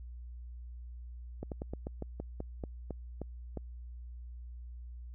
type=slowing click train; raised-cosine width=2 ms; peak=-25 dBFS; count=12; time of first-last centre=1.43-3.573 s; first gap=88 ms; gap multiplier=1.15; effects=added 60 Hz sine -43 dBFS peak until 5.14 s